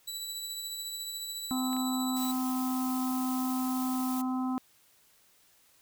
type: tone with tremolo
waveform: 20% pulse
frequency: 3946 Hz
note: B7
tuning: 2 cents flat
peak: -29 dBFS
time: 0.07-2.32 s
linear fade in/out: 10 ms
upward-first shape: sine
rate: 14 Hz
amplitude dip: 30%
type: harmonic tone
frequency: 257.1 Hz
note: C4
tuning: 30 cents flat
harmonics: 1 / 3 / 4 / 5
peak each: -29 / -39 / -41 / -43 dBFS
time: 1.51-4.58 s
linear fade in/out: 0 ms
type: clicks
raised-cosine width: 0.3 ms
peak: -31 dBFS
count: 2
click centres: 1.731 / 1.766 s
type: noise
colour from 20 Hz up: blue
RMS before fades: -41 dBFS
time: 2.16-4.22 s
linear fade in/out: 10 ms
effects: white hiss -64 dBFS RMS until 5.81 s